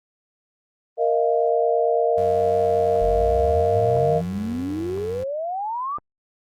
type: chord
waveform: sine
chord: Bb suspended fourth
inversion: none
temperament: equal with one note detuned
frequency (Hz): 466.2 / 622.3 / 691.2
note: Bb4 / Eb5 / F5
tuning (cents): 0 / 0 / -18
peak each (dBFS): -20 / -22 / -22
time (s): 0.97-4.22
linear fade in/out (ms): 50
type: tone with vibrato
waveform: 30% pulse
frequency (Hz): 92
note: F#2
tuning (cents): -9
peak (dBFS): -30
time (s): 2.17-5.24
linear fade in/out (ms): 10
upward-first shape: triangle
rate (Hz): 5.4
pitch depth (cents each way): 31
type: click train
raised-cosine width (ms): 1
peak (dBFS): -24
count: 4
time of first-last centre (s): 2.96-5.984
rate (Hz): 0.992
type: exponential sweep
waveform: sine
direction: up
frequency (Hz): 43.65 to 1216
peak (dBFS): -24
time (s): 3.01-5.98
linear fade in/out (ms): 10
effects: Opus 24 kbps